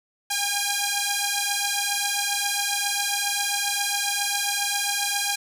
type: beating tone pair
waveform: 5% pulse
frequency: 806 / 813.4 Hz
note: G5 / G#5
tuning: +48 / -36 cents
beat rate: 7.4 Hz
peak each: -14 dBFS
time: 0.3-5.36 s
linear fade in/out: 10 ms
effects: none